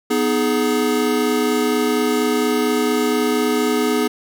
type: chord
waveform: square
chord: G# minor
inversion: first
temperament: equal with one note detuned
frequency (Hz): 246.9 / 311.1 / 421.1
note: B3 / D#4 / G#4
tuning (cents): 0 / 0 / +24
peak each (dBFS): -21 / -23 / -20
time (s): 0.1-4.08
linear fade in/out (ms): 10
effects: 9-bit